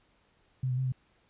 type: tone with pitch steps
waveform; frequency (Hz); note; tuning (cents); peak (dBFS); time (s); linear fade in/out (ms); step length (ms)
sine; 129.3 / 125.9 / 131 / 128.5; C3 / B2 / C3 / C3; -20 / +34 / +2 / -31; -27; 0.63-0.922; 5; 73
effects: pink hiss -68 dBFS RMS until 1.29 s + resampled to 8000 Hz